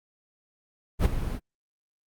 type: noise with ADSR envelope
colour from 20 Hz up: brown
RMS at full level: -17 dBFS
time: 0.99-1.4 s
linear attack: 60 ms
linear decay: 16 ms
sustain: -12 dB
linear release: 52 ms
effects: Opus 32 kbps